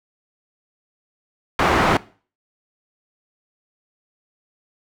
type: low-pass noise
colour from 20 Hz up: white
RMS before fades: -17 dBFS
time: 1.59-1.97 s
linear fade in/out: 2 ms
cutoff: 1300 Hz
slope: 12 dB/octave
effects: noise-tail reverb RT60 0.4 s tail -20 dB re dry